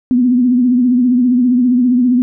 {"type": "tone with vibrato", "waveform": "sine", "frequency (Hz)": 248, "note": "B3", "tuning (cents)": 7, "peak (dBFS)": -8, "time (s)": [0.11, 2.22], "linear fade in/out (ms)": 0, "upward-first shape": "triangle", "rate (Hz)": 15, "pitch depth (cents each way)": 83, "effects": []}